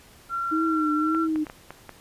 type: tone with pitch glide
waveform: sine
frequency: 1368 to 1356.2 Hz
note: F6 to E6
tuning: -36 to +49 cents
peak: -25 dBFS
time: 0.29-1.28 s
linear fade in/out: 50 ms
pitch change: -15 cents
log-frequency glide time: 0.63-0.9 s
type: tone with vibrato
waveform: sine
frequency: 312.9 Hz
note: D#4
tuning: 10 cents sharp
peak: -22 dBFS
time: 0.51-1.45 s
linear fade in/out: 20 ms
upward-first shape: triangle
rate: 1.8 Hz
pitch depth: 73 cents each way
type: clicks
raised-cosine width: 0.5 ms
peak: -22 dBFS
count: 6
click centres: 1.148 / 1.359 / 1.468 / 1.499 / 1.706 / 1.893 s
effects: pink hiss -52 dBFS RMS until 2 s + resampled to 32000 Hz